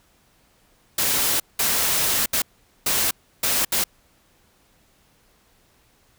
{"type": "noise bursts at uneven times", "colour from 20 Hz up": "white", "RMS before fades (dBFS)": -21, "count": 6, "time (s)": [[0.98, 1.4], [1.59, 2.26], [2.33, 2.42], [2.86, 3.11], [3.43, 3.65], [3.72, 3.84]], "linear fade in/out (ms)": 5, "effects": ["pink hiss -60 dBFS RMS until 6.18 s"]}